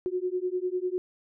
sine beating tone pair, 359.7 / 369.7 Hz, F#4 / F#4, -49 / -1 cents, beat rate 10 Hz, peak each -30 dBFS, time 0.06-0.98 s, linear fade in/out 0 ms, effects none

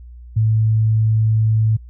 sine tone, 110 Hz, A2, in tune, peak -12 dBFS, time 0.36-1.77 s, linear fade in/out 10 ms, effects added 60 Hz sine -35 dBFS peak until 1.89 s

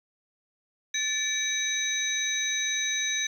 sine tone cluster, 1753 / 2304 / 3822 / 6120 Hz, A6 / D7 / A#7 / G8, -7 / -34 / +43 / -42 cents, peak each -33 / -33 / -30 / -30 dBFS, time 0.94-3.27 s, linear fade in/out 5 ms, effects 9-bit

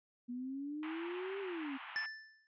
sine exponential two-way sweep, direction up then down, 239.8 to 400.5 to 260.8 Hz, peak -39 dBFS, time 0.28-1.78 s, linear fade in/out 20 ms, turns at 1.4 s
pink band-pass noise, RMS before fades -49 dBFS, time 0.83-2.06 s, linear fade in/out 0 ms, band 810 to 3000 Hz, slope 48 dB/octave
square tone with exponential decay, 1760 Hz, A6, in tune, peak -33 dBFS, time 1.96-2.47 s, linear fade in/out 0 ms, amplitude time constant 110 ms
effects resampled to 16000 Hz

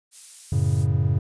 violet noise, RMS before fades -37 dBFS, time 0.11-0.87 s, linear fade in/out 50 ms
triangle chord, F# minor, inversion none, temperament just, 92.5 / 111 / 138.75 Hz, F#2 / A2 / C#3, 0 / +16 / +2 cents, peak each -21 dBFS, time 0.52-1.19 s, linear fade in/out 5 ms
effects resampled to 22050 Hz

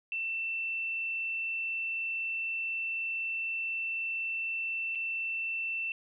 sine tone with dropouts, 2679 Hz, E7, 27 cents sharp, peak -31 dBFS, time 0.12-5.92 s, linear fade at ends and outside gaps 1 ms, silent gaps 4.951-4.955 s, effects none

